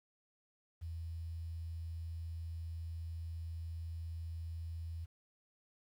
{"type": "tone", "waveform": "sine", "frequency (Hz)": 82.8, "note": "E2", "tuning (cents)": 8, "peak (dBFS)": -40, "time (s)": [0.81, 5.06], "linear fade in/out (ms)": 20, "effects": ["11-bit"]}